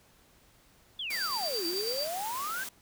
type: exponential two-way sweep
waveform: sine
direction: down then up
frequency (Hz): 3537 to 324.7 to 1618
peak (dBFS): -33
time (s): 0.99-2.64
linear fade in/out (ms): 5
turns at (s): 1.66
type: high-pass noise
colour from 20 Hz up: white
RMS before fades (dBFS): -40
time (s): 1.1-2.69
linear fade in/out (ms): 5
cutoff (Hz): 140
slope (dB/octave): 48
type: tone with tremolo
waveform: sine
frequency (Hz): 4670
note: D8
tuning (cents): -11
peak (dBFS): -31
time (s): 1.1-2.09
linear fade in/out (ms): 50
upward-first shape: square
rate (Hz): 9.1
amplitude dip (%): 45
effects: pink hiss -62 dBFS RMS until 2.81 s